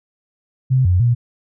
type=tone with pitch steps; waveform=sine; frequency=130 / 90.3 / 120 Hz; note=C3 / F#2 / B2; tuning=-11 / -42 / -49 cents; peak=-11 dBFS; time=0.7-1.15 s; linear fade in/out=20 ms; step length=150 ms; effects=none